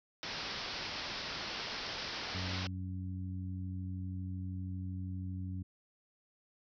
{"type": "low-pass noise", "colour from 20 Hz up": "white", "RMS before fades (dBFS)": -41, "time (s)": [0.23, 2.67], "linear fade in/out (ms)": 0, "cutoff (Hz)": 5500, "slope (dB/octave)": 96}
{"type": "harmonic tone", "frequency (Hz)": 92.7, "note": "F#2", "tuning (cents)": 4, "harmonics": [1, 2, 3], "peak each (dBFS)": [-38, -44, -48], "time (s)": [2.34, 5.63], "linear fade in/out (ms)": 10}
{"effects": []}